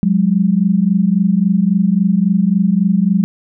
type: tone pair together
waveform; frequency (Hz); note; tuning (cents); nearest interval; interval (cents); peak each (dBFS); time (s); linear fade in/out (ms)
sine; 180.95 / 204.6; F#3 / G#3; -38 / -26; major second; 212; -13; 0.03-3.24; 0
effects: none